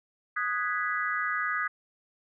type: chord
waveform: sine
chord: G# minor seventh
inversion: second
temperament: equal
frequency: 1244.5 / 1480 / 1661.2 / 1975.5 Hz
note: D#6 / F#6 / G#6 / B6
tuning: 0 / 0 / 0 / 0 cents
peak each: -31 / -34 / -32 / -34 dBFS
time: 0.36-1.68 s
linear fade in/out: 10 ms
effects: none